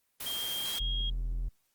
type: noise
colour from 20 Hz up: white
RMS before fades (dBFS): -38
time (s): 0.2-0.79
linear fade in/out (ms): 5
type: tone with pitch glide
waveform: sine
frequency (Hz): 3207 to 3265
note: G7 to G#7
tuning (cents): +39 to -30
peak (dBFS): -33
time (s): 0.26-1.1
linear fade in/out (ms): 5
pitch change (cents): +31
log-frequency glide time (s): 0.57-0.86
type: tone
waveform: triangle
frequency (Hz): 42.18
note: E1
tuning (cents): +41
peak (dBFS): -28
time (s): 0.8-1.49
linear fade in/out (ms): 10
effects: white hiss -75 dBFS RMS until 1.74 s + Opus 24 kbps